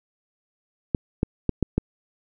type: clicks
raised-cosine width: 3 ms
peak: -7 dBFS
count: 5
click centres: 0.948 / 1.231 / 1.493 / 1.627 / 1.78 s
effects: none